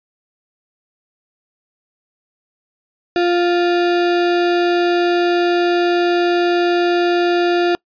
sine tone with sample-and-hold, 349.2 Hz, F4, in tune, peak -12 dBFS, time 3.16-7.75 s, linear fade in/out 0 ms, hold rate 1050 Hz, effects noise-tail reverb RT60 0.1 s tail -26 dB re dry + resampled to 11025 Hz

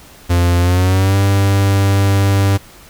45% pulse tone with pitch glide, 87.31 to 98.57 Hz, F2 to G2, 0 to +10 cents, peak -10 dBFS, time 0.29-2.58 s, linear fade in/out 20 ms, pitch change +210 cents, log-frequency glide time 0.59-1.17 s, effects pink hiss -41 dBFS RMS until 2.89 s

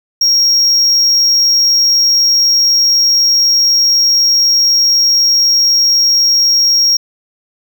triangle tone, 5588 Hz, F8, in tune, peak -6 dBFS, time 0.21-6.97 s, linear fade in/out 5 ms, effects none

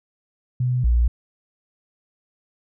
sine tone pair in turn, 125.3 / 59.13 Hz, B2 / A#1, +25 / +25 cents, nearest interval octave + minor second, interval 1300 cents, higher first, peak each -18 / -14 dBFS, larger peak second, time 0.6-0.84 / 0.84-1.08 s, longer neither, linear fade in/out 5 ms, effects none

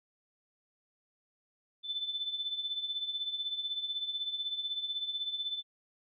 sine tone with tremolo, 3520 Hz, A7, in tune, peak -30 dBFS, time 1.83-5.63 s, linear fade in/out 50 ms, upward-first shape triangle, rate 16 Hz, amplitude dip 75%, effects none

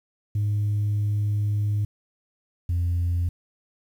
sine tone pair in turn, 103.83 / 86.97 Hz, G#2 / F2, 0 / -7 cents, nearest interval minor third, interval 307 cents, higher first, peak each -19 dBFS, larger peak neither, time 0.35-1.85 / 2.69-3.29 s, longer first, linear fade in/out 5 ms, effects tanh soft clip ceiling -19 dBFS + 9-bit

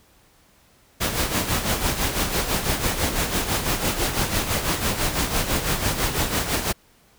pink noise with tremolo, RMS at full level -21 dBFS, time 1-6.73 s, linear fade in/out 20 ms, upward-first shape sine, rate 6 Hz, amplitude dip 60%, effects pink hiss -57 dBFS RMS until 7.18 s

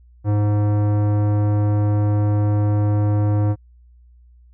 sine tone with tanh clipping, 104 Hz, G#2, 3 cents sharp, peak -17 dBFS, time 0.24-3.56 s, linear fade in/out 50 ms, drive 17 dB, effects added 60 Hz sine -46 dBFS peak until 4.53 s

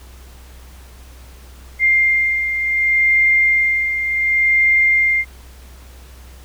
sine beating tone pair, 2106 / 2106.68 Hz, C7 / C7, +11 / +11 cents, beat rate 0.68 Hz, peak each -13 / -21 dBFS, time 1.79-5.25 s, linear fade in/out 50 ms, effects added 63 Hz sine -38 dBFS peak until 6.44 s + pink hiss -46 dBFS RMS until 6.44 s

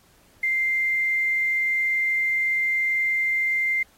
sine tone with quantisation, 2093 Hz, C7, in tune, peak -20 dBFS, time 0.43-3.83 s, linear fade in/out 5 ms, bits 8, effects pink hiss -58 dBFS RMS until 3.97 s + AAC 48 kbps

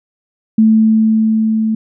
sine tone with level ramp, 220 Hz, A3, in tune, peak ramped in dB -5 to -12 dBFS, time 0.58-1.75 s, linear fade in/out 5 ms, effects none

